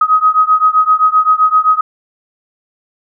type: beating tone pair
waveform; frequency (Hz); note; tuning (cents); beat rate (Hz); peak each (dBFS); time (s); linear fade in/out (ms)
sine; 1258 / 1265.7; D#6 / D#6; +19 / +29; 7.7; -10 / -11; 0.01-1.81; 5
effects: none